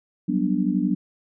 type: chord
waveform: sine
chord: G major seventh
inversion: third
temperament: just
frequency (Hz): 183.75 / 196 / 245 / 294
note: F#3 / G3 / B3 / D4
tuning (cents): -12 / 0 / -14 / +2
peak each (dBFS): -25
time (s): 0.28-0.95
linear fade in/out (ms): 10
effects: none